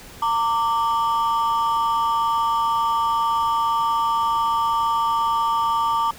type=ring-modulated tone; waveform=triangle; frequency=1042 Hz; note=C6; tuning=7 cents flat; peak=-13 dBFS; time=0.22-6.11 s; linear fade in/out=5 ms; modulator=129 Hz; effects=pink hiss -42 dBFS RMS until 6.18 s